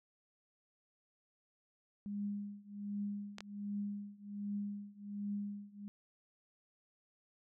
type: tone with tremolo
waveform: sine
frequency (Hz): 203.7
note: G#3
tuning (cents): -33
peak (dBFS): -35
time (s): 2.06-5.88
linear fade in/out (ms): 0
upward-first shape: triangle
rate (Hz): 1.3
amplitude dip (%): 95
type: clicks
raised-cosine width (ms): 0.2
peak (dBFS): -27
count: 2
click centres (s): 3.384 / 3.406
effects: none